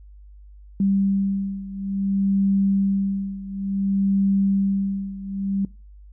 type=beating tone pair; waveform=sine; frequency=196 / 196.57 Hz; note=G3 / G3; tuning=0 / +5 cents; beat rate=0.57 Hz; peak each=-21 / -24 dBFS; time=0.8-5.65 s; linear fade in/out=2 ms; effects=noise-tail reverb RT60 0.3 s tail -22 dB re dry + added 50 Hz sine -42 dBFS peak until 6.12 s